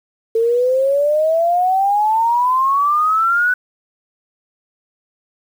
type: exponential sweep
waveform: sine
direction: up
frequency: 447.7 to 1500 Hz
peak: -12 dBFS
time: 0.35-3.54 s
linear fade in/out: 5 ms
effects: 7-bit